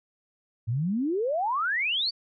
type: exponential sweep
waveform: sine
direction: up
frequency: 105.9 to 4699 Hz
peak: -24 dBFS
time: 0.67-2.11 s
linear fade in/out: 20 ms
effects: none